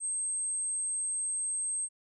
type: tone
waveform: sine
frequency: 8372 Hz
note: C9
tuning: in tune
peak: -30 dBFS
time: 0-1.89 s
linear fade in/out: 50 ms
effects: none